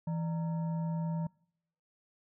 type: tone with frequency modulation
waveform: sine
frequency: 164.81 Hz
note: E3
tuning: in tune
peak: -31 dBFS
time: 0.07-1.27 s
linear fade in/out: 5 ms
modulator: 761 Hz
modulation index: 0.35
effects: noise-tail reverb RT60 0.7 s tail -25 dB re dry